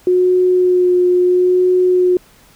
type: tone with vibrato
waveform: sine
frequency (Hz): 362.2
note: F#4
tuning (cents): -37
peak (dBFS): -9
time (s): 0.07-2.17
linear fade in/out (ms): 2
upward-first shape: sine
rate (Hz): 0.75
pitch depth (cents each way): 15
effects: pink hiss -48 dBFS RMS until 2.55 s